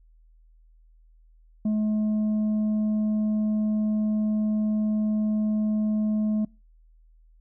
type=tone with tanh clipping; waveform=triangle; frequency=213.8 Hz; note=A3; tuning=49 cents flat; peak=-22 dBFS; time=1.65-6.45 s; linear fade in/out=5 ms; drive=8 dB; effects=noise-tail reverb RT60 0.3 s tail -25 dB re dry + added 40 Hz sine -53 dBFS peak until 7.4 s